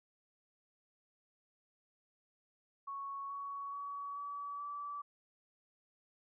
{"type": "tone with pitch steps", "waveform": "sine", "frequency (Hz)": [1108.7, 1120.3, 1132, 1143.8, 1155.8], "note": ["C#6", "C#6", "C#6", "D6", "D6"], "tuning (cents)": [0, 18, 36, -46, -28], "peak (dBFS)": -40, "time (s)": [2.87, 5.02], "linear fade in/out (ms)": 10, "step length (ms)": 430, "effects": []}